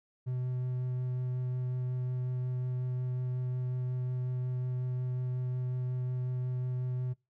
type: tone with vibrato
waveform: triangle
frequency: 126.2 Hz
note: B2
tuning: 38 cents sharp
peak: -29 dBFS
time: 0.26-7.14 s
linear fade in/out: 20 ms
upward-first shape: sine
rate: 5.5 Hz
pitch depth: 8 cents each way
effects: noise-tail reverb RT60 0.2 s tail -21 dB re dry